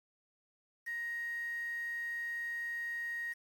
sine tone with quantisation, 1876 Hz, A#6, 11 cents sharp, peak -36 dBFS, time 0.86-3.34 s, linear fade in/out 20 ms, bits 9, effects AAC 64 kbps

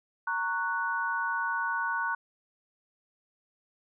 sine chord, F# major, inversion first, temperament just, 925 / 1110 / 1480 Hz, A#5 / C#6 / F#6, -14 / +2 / 0 cents, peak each -33 / -34 / -30 dBFS, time 0.27-2.15 s, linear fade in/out 5 ms, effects none

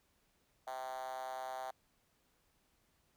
5% pulse tone with high-pass filter, 129.9 Hz, C3, 12 cents flat, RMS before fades -43 dBFS, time 0.67-1.71 s, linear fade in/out 5 ms, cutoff 720 Hz, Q 8.4, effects pink hiss -75 dBFS RMS until 3.16 s

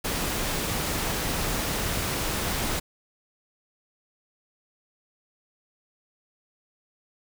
pink noise, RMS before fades -28 dBFS, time 0.04-2.8 s, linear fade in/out 10 ms, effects none

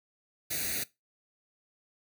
white noise with comb filter, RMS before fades -33 dBFS, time 0.5-0.84 s, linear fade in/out 10 ms, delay 0.47 ms, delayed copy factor +0.85, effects noise-tail reverb RT60 0.2 s tail -19 dB re dry

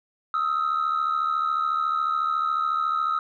sine tone pair together, 1260 / 1334 Hz, D#6 / E6, +21 / +20 cents, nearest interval minor second, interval 99 cents, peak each -22 / -24 dBFS, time 0.34-3.19 s, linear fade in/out 2 ms, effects tanh soft clip ceiling -18 dBFS

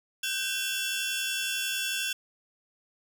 sawtooth tone cluster, 1516 / 1587 / 2701 / 3404 Hz, F#6 / G6 / E7 / G#7, +42 / +21 / +42 / +42 cents, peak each -34 / -35 / -29 / -30 dBFS, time 0.23-2.13 s, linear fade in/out 5 ms, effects none

